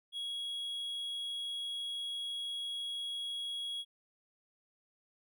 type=tone; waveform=triangle; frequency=3322 Hz; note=G#7; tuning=in tune; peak=-35 dBFS; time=0.12-3.85 s; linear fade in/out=50 ms; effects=none